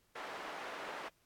white band-pass noise, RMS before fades -45 dBFS, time 0.15-1.09 s, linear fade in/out 10 ms, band 440 to 1400 Hz, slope 12 dB/octave, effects pink hiss -73 dBFS RMS until 1.25 s + AAC 64 kbps

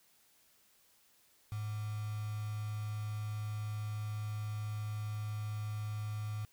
sine tone with quantisation, 106.3 Hz, G#2, 41 cents sharp, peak -36 dBFS, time 1.52-6.45 s, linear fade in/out 0 ms, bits 8, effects white hiss -68 dBFS RMS until 6.52 s

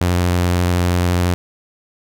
sawtooth tone with vibrato, 88.6 Hz, F2, 25 cents sharp, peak -10 dBFS, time 0.01-1.34 s, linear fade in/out 0 ms, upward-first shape sine, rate 12 Hz, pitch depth 12 cents each way, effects none

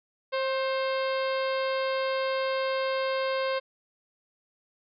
harmonic tone with a mistuned harmonic, 531 Hz, C5, 25 cents sharp, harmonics 1 / 2 / 3 / 4 / 5 / 6 / 7 / 8 / 9, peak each -27 / -33 / -37 / -39 / -41 / -43 / -44 / -45 / -46 dBFS, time 0.32-3.6 s, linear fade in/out 20 ms, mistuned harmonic 3, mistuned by -37 cents, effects none

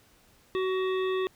harmonic tone with a mistuned harmonic, 375.3 Hz, F#4, 25 cents sharp, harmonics 1 / 3 / 5 / 7 / 9 / 10, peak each -26 / -36 / -40 / -43 / -45 / -46 dBFS, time 0.55-1.27 s, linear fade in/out 0 ms, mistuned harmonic 10, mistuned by -43 cents, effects pink hiss -61 dBFS RMS until 1.35 s

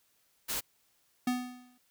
white noise, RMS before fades -34 dBFS, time 0.48-0.61 s, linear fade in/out 20 ms
square tone with exponential decay, 248.8 Hz, B3, 13 cents sharp, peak -26 dBFS, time 1.27-1.78 s, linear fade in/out 5 ms, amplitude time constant 110 ms
effects white hiss -71 dBFS RMS until 1.9 s

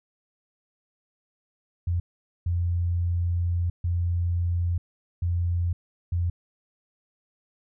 sine tone bursts at uneven times, 86.9 Hz, F2, 8 cents flat, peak -22 dBFS, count 5, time 1.87-2 / 2.46-3.7 / 3.84-4.78 / 5.22-5.73 / 6.12-6.3 s, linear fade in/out 5 ms, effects none

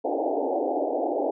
white band-pass noise, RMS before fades -26 dBFS, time 0.04-1.31 s, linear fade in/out 10 ms, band 270 to 820 Hz, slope 96 dB/octave, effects none

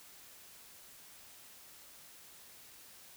silence, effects white hiss -56 dBFS RMS until 3.16 s

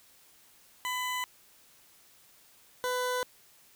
20% pulse tone pair in turn, 1002 / 499.8 Hz, B5 / B4, +25 / +21 cents, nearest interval octave, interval 1204 cents, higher first, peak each -26 / -24 dBFS, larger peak second, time 0.85-1.24 / 2.84-3.23 s, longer neither, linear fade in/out 0 ms, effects white hiss -60 dBFS RMS until 3.75 s

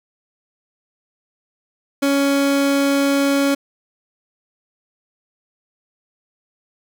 30% pulse tone, 279 Hz, C#4, 11 cents sharp, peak -12 dBFS, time 2.02-3.55 s, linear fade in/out 10 ms, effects none

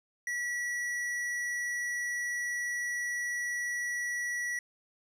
sine tone with hard clipping, 1939 Hz, B6, 32 cents flat, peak -33 dBFS, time 0.27-4.59 s, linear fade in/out 2 ms, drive 10 dB, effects none

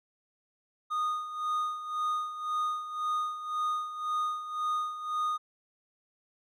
triangle tone with tremolo, 1233 Hz, D#6, 16 cents flat, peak -25 dBFS, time 0.9-5.38 s, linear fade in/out 20 ms, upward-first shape sine, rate 1.9 Hz, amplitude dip 70%, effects none

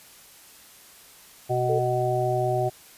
harmonic tone, 124.6 Hz, B2, 16 cents sharp, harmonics 1 / 3 / 5 / 6, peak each -27 / -27 / -27 / -27 dBFS, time 1.49-2.7 s, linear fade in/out 20 ms
sine tone, 441.2 Hz, A4, 5 cents sharp, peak -23 dBFS, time 1.69-1.79 s, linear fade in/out 5 ms
effects white hiss -50 dBFS RMS until 2.97 s + resampled to 32000 Hz

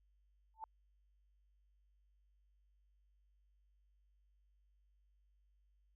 sine tone with exponential growth, 883 Hz, A5, 6 cents sharp, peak -39 dBFS, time 0.54-0.64 s, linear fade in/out 1 ms, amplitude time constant 20 ms, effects added 50 Hz sine -70 dBFS peak until 5.95 s

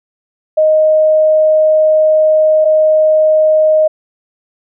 sine tone pair in turn, 622.3 / 622.3 Hz, D#5 / D#5, 0 / 0 cents, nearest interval unison, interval 0 cents, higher neither, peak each -6 dBFS, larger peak neither, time 0.57-2.65 / 2.65-3.88 s, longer first, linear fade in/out 10 ms, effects none

